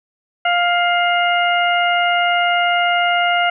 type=harmonic tone with a mistuned harmonic; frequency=701 Hz; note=F5; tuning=6 cents sharp; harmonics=1 / 2 / 3 / 4; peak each=-16 / -19 / -21 / -22 dBFS; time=0.45-3.5 s; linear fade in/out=5 ms; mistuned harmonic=4; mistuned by=+25 cents; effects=none